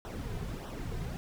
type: noise with flanger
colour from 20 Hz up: brown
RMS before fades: -38 dBFS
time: 0.05-1.17 s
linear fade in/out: 0 ms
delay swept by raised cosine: 0.43 to 3.63 ms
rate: 1.6 Hz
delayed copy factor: -0.65
effects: none